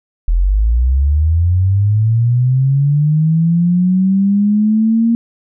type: linear sweep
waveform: sine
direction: up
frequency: 40 to 233.1 Hz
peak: -9 dBFS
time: 0.28-5.15 s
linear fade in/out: 0 ms
effects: none